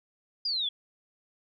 sine exponential sweep, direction down, 4978 to 3322 Hz, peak -27 dBFS, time 0.45-0.69 s, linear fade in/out 5 ms, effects none

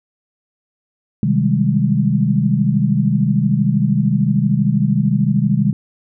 sine chord, Ab major seventh, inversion first, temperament just, 129.78 / 155.74 / 194.67 / 207.7 Hz, C3 / Eb3 / G3 / Ab3, -14 / +2 / -12 / 0 cents, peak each -18 dBFS, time 1.23-5.73 s, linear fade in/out 2 ms, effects none

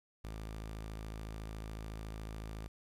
sawtooth tone, 53.9 Hz, A1, 35 cents flat, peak -38 dBFS, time 0.24-2.68 s, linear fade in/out 5 ms, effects resampled to 32000 Hz + 11-bit

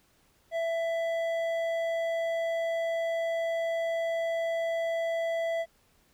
sine tone with hard clipping, 664 Hz, E5, 12 cents sharp, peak -29 dBFS, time 0.51-5.66 s, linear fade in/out 50 ms, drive 8 dB, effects pink hiss -66 dBFS RMS until 6.13 s

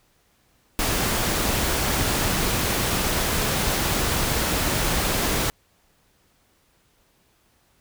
pink noise, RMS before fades -23 dBFS, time 0.79-5.5 s, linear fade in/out 0 ms, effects pink hiss -63 dBFS RMS until 7.8 s

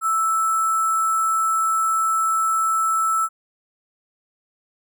sine tone with sample-and-hold, 1318.5 Hz, E6, in tune, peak -17 dBFS, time 0.01-3.29 s, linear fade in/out 50 ms, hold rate 8820 Hz, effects none

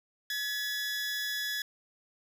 20% pulse tone pair together, 1697 / 1941.4 Hz, G#6 / B6, +37 / -30 cents, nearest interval major second, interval 233 cents, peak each -27 / -38 dBFS, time 0.3-1.62 s, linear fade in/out 2 ms, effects none

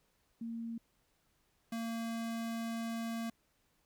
sine / square tone pair in turn, 230 / 228.8 Hz, A#3 / A#3, -23 / -32 cents, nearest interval unison, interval 9 cents, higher first, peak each -38 / -37 dBFS, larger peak second, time 0.41-0.78 / 1.72-3.3 s, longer second, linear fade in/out 5 ms, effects pink hiss -75 dBFS RMS until 3.85 s

